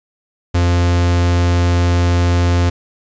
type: tone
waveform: 45% pulse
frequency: 87.31 Hz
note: F2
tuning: in tune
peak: -11 dBFS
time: 0.54-2.7 s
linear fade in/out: 10 ms
effects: resampled to 16000 Hz + 8-bit